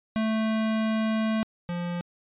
square tone pair in turn, 220 / 174.43 Hz, A3 / F3, 0 / -2 cents, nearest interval major third, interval 402 cents, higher first, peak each -24 / -29 dBFS, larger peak first, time 0.16-1.43 / 1.69-2.01 s, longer first, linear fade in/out 0 ms, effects resampled to 8000 Hz

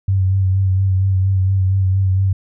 sine tone with vibrato, 95.3 Hz, G2, 48 cents flat, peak -12 dBFS, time 0.08-2.33 s, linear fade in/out 5 ms, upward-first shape sine, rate 4.3 Hz, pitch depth 32 cents each way, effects none

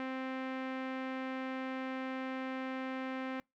sawtooth tone with low-pass filter, 261.6 Hz, C4, in tune, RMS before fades -39 dBFS, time 0-3.4 s, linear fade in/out 0 ms, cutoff 2200 Hz, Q 1.6, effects noise-tail reverb RT60 0.2 s tail -25 dB re dry

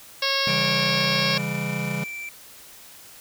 harmonic tone, 547 Hz, C#5, 23 cents flat, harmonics 1 / 2 / 3 / 4 / 5 / 6 / 7 / 8 / 9 / 10, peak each -30 / -30 / -30 / -30 / -30 / -30 / -30 / -30 / -30 / -30 dBFS, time 0.22-1.38 s, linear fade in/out 5 ms
square chord, C# diminished, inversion none, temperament just, 138.59 / 166.31 / 199.57 Hz, C#3 / E3 / G3, 0 / +16 / +31 cents, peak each -31 dBFS, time 0.47-2.04 s, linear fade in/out 2 ms
triangle tone, 2340 Hz, D7, 7 cents flat, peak -30 dBFS, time 0.48-2.29 s, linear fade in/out 2 ms
effects white hiss -46 dBFS RMS until 3.2 s

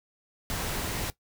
pink noise, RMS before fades -32 dBFS, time 0.5-1.1 s, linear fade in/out 0 ms, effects noise-tail reverb RT60 0.1 s tail -17 dB re dry

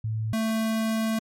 sine / square tone pair in turn, 110 / 221.9 Hz, A2 / A3, 0 / +15 cents, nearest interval octave, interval 1215 cents, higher second, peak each -25 / -24 dBFS, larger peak second, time 0.04-0.33 / 0.33-1.19 s, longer second, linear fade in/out 5 ms, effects MP3 64 kbps

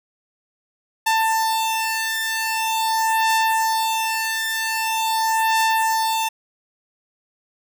sawtooth beating tone pair, 890 / 890.44 Hz, A5 / A5, +20 / +20 cents, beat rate 0.44 Hz, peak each -19 / -17 dBFS, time 1.06-6.29 s, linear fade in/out 10 ms, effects none

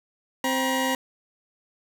20% pulse tone pair together, 261.6 / 955.1 Hz, C4 / A#5, 0 / +42 cents, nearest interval octave + minor seventh, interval 2242 cents, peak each -20 / -21 dBFS, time 0.44-0.95 s, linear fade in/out 2 ms, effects none

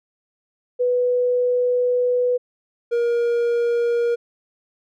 sine / triangle tone pair in turn, 493.9 / 473.1 Hz, B4 / A#4, 0 / +26 cents, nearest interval minor second, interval 74 cents, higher first, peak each -16 / -15 dBFS, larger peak second, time 0.79-2.38 / 2.91-4.16 s, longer first, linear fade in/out 20 ms, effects none

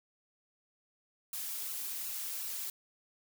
blue noise with flanger, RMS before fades -39 dBFS, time 1.33-2.7 s, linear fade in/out 2 ms, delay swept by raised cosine 0.71 to 4.41 ms, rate 2.7 Hz, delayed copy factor +0.65, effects none

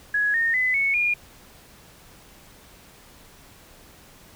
sine tone with pitch steps, 1675 / 1837.2 / 2015 / 2210 / 2424 Hz, G#6 / A#6 / B6 / C#7 / D#7, +14 / -26 / +34 / -6 / -46 cents, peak -19 dBFS, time 0.14-1.14 s, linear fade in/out 5 ms, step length 200 ms, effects pink hiss -50 dBFS RMS until 4.35 s

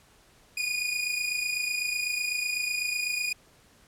sawtooth tone pair together, 2443 / 2471 Hz, D#7 / D#7, -32 / -13 cents, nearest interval unison, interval 19 cents, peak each -27 dBFS, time 0.57-3.33 s, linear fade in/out 5 ms, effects pink hiss -59 dBFS RMS until 3.87 s + low-pass 12000 Hz 12 dB/octave

